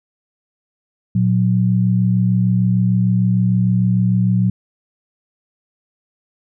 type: tone pair together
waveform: sine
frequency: 116.54 / 183.18 Hz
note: A#2 / F#3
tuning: 0 / -17 cents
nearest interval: minor sixth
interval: 783 cents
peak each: -15 dBFS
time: 1.15-4.5 s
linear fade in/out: 5 ms
effects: none